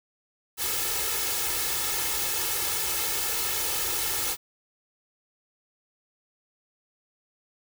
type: noise with comb filter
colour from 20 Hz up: white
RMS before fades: -28 dBFS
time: 0.57-4.37 s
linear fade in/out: 50 ms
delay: 2.3 ms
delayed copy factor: +0.8
effects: none